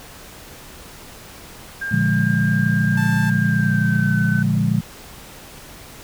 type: tone with pitch glide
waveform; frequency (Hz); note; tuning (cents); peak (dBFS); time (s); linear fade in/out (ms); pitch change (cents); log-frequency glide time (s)
sine; 1600 to 1518.9; G6 to F#6; +35 to +45; -23; 1.81-4.43; 10; -90; 3.43-4.19
type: chord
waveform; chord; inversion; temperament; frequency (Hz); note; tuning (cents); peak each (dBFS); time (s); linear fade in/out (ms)
sine; Bb dominant seventh; none; equal; 116.54 / 146.83 / 174.61 / 207.7; Bb2 / D3 / F3 / Ab3; 0 / 0 / 0 / 0; -21; 1.91-4.81; 10
type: tone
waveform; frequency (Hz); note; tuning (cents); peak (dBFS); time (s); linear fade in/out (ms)
sawtooth; 880; A5; 0; -25; 2.97-3.3; 5
effects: pink hiss -40 dBFS RMS until 6.03 s